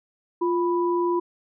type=tone pair together; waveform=sine; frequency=349.2 / 987.8 Hz; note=F4 / B5; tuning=0 / 0 cents; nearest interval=octave + tritone; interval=1800 cents; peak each=-21 / -26 dBFS; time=0.41-1.2 s; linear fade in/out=10 ms; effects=none